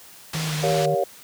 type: low-pass noise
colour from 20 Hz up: white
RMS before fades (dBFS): -31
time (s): 0.33-0.86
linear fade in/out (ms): 5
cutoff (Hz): 5500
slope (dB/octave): 12
type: tone with vibrato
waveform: triangle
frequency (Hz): 155.9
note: D#3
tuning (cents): +4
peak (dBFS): -23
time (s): 0.34-0.95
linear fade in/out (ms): 10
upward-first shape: triangle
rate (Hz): 3.3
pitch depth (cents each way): 50
type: chord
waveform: sine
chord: G half-diminished seventh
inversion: none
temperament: just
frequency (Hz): 392 / 470.4 / 564.5 / 705.6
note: G4 / Bb4 / Db5 / F5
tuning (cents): 0 / +16 / +31 / +18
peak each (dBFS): -26 / -26 / -23 / -25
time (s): 0.63-1.04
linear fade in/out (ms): 5
effects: white hiss -46 dBFS RMS until 1.23 s + high-pass 60 Hz 12 dB/octave